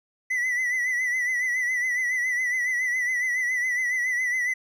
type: tone with vibrato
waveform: triangle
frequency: 1988 Hz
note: B6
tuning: 11 cents sharp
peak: -21 dBFS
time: 0.3-4.54 s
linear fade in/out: 10 ms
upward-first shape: triangle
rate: 7.2 Hz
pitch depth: 70 cents each way
effects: none